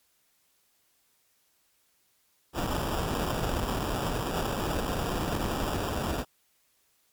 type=noise with sample-and-hold; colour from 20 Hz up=pink; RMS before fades=-30 dBFS; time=2.53-6.25 s; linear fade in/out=50 ms; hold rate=2100 Hz; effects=white hiss -69 dBFS RMS until 7.12 s + MP3 96 kbps